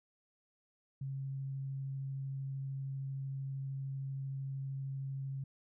sine tone with vibrato, 135.8 Hz, C#3, 35 cents flat, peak -37 dBFS, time 1.01-5.44 s, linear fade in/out 5 ms, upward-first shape triangle, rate 13 Hz, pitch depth 8 cents each way, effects none

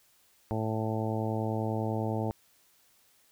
harmonic tone, 110 Hz, A2, in tune, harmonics 1 / 2 / 3 / 4 / 5 / 6 / 7 / 8, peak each -32 / -35 / -37 / -38 / -39 / -40 / -40 / -41 dBFS, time 0.51-2.31 s, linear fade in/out 0 ms, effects white hiss -65 dBFS RMS until 3.31 s

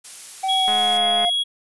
blue noise, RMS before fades -35 dBFS, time 0.04-0.98 s, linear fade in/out 10 ms
triangle tone with pitch glide, 765 to 701.5 Hz, G5 to F5, -42 to +8 cents, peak -18 dBFS, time 0.43-1.3 s, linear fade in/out 10 ms, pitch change -150 cents, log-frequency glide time 0.56-1.07 s
triangle tone, 3322 Hz, G#7, in tune, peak -17 dBFS, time 0.48-1.44 s, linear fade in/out 20 ms
click train, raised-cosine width 0.5 ms, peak -16 dBFS, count 121, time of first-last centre 0.68-1.249 s, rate 211 Hz
effects resampled to 24000 Hz

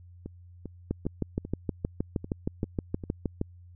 two click trains, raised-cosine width 3 ms, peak -15 / -24 dBFS, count 17 / 8, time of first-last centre 0.91-3.414 / 0.26-3.038 s, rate 6.39 / 2.52 Hz, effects added 88 Hz sine -48 dBFS peak until 3.75 s

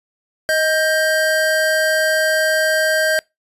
square tone pair together, 628 / 1582.5 Hz, D#5 / G6, +16 / +16 cents, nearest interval octave + major third, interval 1600 cents, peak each -18 dBFS, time 0.49-3.19 s, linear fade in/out 0 ms, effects noise-tail reverb RT60 0.2 s tail -26 dB re dry + resampled to 32000 Hz

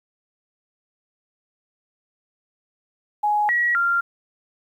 sine tone with pitch steps, 836 / 1917 / 1388 Hz, G#5 / A#6 / F6, +11 / +48 / -11 cents, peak -17 dBFS, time 3.23-4.01 s, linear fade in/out 10 ms, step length 260 ms, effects 9-bit

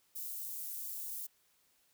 white high-pass noise, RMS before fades -42 dBFS, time 0.15-1.27 s, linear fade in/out 10 ms, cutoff 11000 Hz, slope 12 dB/octave, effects white hiss -72 dBFS RMS until 1.93 s

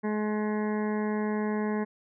harmonic tone, 212.1 Hz, G#3, 37 cents sharp, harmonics 1 / 2 / 3 / 4 / 5 / 7 / 8 / 9 / 10, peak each -28 / -32 / -41 / -39 / -41 / -48 / -44 / -45 / -50 dBFS, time 0.03-1.85 s, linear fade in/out 20 ms, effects none

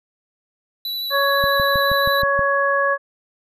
square tone with vibrato, 3951 Hz, B7, in tune, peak -24 dBFS, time 0.85-2.22 s, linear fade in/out 2 ms, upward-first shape sine, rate 12 Hz, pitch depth 13 cents each way
harmonic tone, 558 Hz, C#5, 11 cents sharp, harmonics 1 / 2 / 3, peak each -20 / -20 / -20 dBFS, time 1.1-2.98 s, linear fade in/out 50 ms
click train, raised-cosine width 5 ms, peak -16 dBFS, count 7, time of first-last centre 1.44-2.392 s, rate 6.3 Hz
effects none

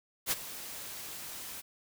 white noise with ADSR envelope, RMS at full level -28 dBFS, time 0.26-1.62 s, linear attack 55 ms, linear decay 28 ms, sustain -15 dB, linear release 23 ms, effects none

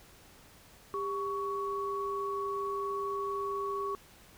sine tone pair together, 398.7 / 1118.9 Hz, G4 / C#6, +29 / +16 cents, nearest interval octave + tritone, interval 1787 cents, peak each -35 / -34 dBFS, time 0.94-3.95 s, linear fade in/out 0 ms, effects pink hiss -57 dBFS RMS until 4.37 s

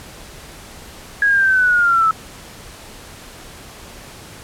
sine linear sweep, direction down, 1661.2 to 1297 Hz, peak -11 dBFS, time 1.22-2.11 s, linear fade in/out 2 ms, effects pink hiss -38 dBFS RMS until 4.43 s + low-pass 12000 Hz 12 dB/octave

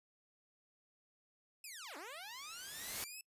10% pulse linear two-way sweep, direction down then up, 2637 to 270 to 2637 Hz, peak -39 dBFS, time 1.64-3.21 s, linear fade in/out 2 ms, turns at 1.97 s
white noise with exponential growth, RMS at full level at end -40 dBFS, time 1.89-3.04 s, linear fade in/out 0 ms, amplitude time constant 250 ms
effects noise-tail reverb RT60 0.1 s tail -25 dB re dry + resampled to 32000 Hz

